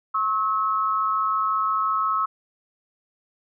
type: tone pair together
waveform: sine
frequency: 1087 / 1292.7 Hz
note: C#6 / E6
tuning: -34 / -34 cents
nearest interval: minor third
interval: 300 cents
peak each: -24 / -22 dBFS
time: 0.14-2.26 s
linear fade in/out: 10 ms
effects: none